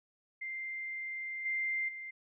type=tone with level steps; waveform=sine; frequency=2093 Hz; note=C7; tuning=in tune; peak=-37 / -31 / -41 dBFS; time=0.41-2.11 s; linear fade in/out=10 ms; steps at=1.45 / 1.88 s; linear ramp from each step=10 ms; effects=none

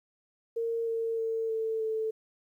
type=tone with pitch steps; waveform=sine; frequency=460 / 455 / 450 / 445.1 / 440.2 Hz; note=A#4 / A#4 / A4 / A4 / A4; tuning=-23 / -42 / +39 / +20 / +1 cents; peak=-28 dBFS; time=0.56-2.11 s; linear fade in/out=10 ms; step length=310 ms; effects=11-bit

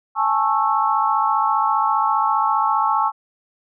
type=chord; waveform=sine; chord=A major seventh; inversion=third; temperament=just; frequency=825 / 880 / 1100 / 1320 Hz; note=G#5 / A5 / C#6 / E6; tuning=-12 / 0 / -14 / +2 cents; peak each=-23 / -20 / -20 / -23 dBFS; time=0.15-3.12 s; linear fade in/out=50 ms; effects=none

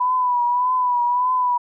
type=tone with vibrato; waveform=sine; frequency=987.8 Hz; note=B5; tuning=in tune; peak=-16 dBFS; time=0-1.58 s; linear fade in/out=10 ms; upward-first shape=triangle; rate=1.7 Hz; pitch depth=54 cents each way; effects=none

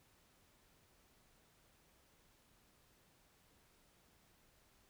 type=silence; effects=pink hiss -71 dBFS RMS until 4.89 s

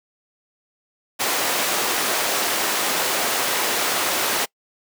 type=high-pass noise; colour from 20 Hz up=pink; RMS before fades=-22 dBFS; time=1.19-4.46 s; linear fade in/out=20 ms; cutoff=450 Hz; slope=12 dB/octave; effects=noise-tail reverb RT60 0.1 s tail -25 dB re dry

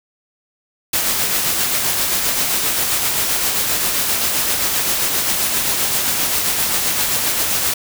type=noise with tremolo; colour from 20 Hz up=white; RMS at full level=-17 dBFS; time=0.93-7.74 s; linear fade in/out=5 ms; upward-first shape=sine; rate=7.6 Hz; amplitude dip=30%; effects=none

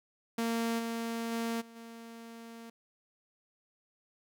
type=tone with level steps; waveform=sawtooth; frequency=230 Hz; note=A#3; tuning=23 cents flat; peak=-26 / -30 / -28 / -47 / -42 dBFS; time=0.38-2.7 s; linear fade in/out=5 ms; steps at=0.78 / 1.31 / 1.6 / 1.75 s; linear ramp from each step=20 ms; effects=none

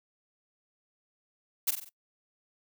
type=noise with echo; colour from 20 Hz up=blue; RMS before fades=-26 dBFS; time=1.67-1.71 s; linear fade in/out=10 ms; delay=46 ms; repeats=4; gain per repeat=-6 dB; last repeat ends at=1.894 s; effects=noise-tail reverb RT60 0.1 s tail -22 dB re dry

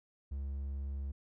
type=tone; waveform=triangle; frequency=69.1 Hz; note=C#2; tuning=5 cents flat; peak=-34 dBFS; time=0.31-1.12 s; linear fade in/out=10 ms; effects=none

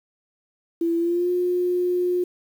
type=tone with pitch glide; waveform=sine; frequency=335.8 to 357.8 Hz; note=E4 to F4; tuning=+32 to +42 cents; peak=-19 dBFS; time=0.81-2.24 s; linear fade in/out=5 ms; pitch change=+110 cents; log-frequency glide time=0.97-1.3 s; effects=8-bit

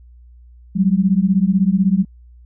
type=beating tone pair; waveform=sine; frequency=183.4 / 199.4 Hz; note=F#3 / G3; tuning=-15 / +30 cents; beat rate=16 Hz; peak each=-15 dBFS; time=0.75-2.05 s; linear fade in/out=20 ms; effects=added 60 Hz sine -41 dBFS peak until 2.45 s

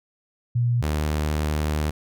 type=tone pair in turn; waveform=sine / sawtooth; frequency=120 / 75.9 Hz; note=B2 / D#2; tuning=-49 / -42 cents; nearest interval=minor sixth; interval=793 cents; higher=first; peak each=-18 dBFS; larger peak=neither; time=0.55-0.82 / 0.82-1.91 s; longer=second; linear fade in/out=10 ms; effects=none

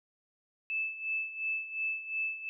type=tone with tremolo; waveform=sine; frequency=2625 Hz; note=E7; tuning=8 cents flat; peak=-29 dBFS; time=0.7-2.49 s; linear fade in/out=0 ms; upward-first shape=sine; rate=2.8 Hz; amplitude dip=75%; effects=none

